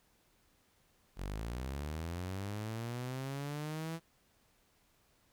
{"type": "linear sweep", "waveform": "sawtooth", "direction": "up", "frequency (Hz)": [44.01, 166.8], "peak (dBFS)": -34, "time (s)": [1.16, 4], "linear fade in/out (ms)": 50, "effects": ["pink hiss -71 dBFS RMS until 5.32 s"]}